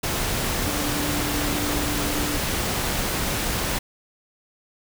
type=tone in noise; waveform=sine; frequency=293.7 Hz; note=D4; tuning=in tune; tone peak=-29 dBFS; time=0.66-2.38 s; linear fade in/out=10 ms; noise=pink; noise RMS=-25 dBFS; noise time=0.03-3.79 s; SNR=-7 dB; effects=none